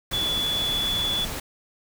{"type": "tone in noise", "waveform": "sine", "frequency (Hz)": 3432, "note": "A7", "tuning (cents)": -44, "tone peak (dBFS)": -23, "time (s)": [0.13, 1.25], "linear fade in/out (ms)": 5, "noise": "pink", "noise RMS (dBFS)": -32, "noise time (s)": [0.11, 1.4], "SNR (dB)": 6, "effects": []}